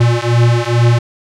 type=beating tone pair; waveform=square; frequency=117.6 / 119.9 Hz; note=A#2 / A#2; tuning=+16 / +49 cents; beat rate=2.3 Hz; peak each=-13 dBFS; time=0-0.99 s; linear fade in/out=10 ms; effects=low-pass 6000 Hz 12 dB/octave